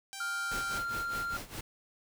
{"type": "tone", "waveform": "5% pulse", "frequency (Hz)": 784, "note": "G5", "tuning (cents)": 0, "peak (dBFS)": -29, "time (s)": [0.13, 0.78], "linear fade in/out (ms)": 0}
{"type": "tone with pitch glide", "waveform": "triangle", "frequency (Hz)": [1396.9, 1388.1], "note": ["F6", "F6"], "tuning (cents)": [0, -11], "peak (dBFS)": -31, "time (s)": [0.2, 1.37], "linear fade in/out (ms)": 5, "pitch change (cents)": -11, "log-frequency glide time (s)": [0.38, 0.67]}
{"type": "noise with tremolo", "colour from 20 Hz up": "pink", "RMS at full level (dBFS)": -40, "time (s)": [0.51, 1.61], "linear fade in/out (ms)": 5, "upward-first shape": "sine", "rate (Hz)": 4.9, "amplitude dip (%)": 80}
{"effects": []}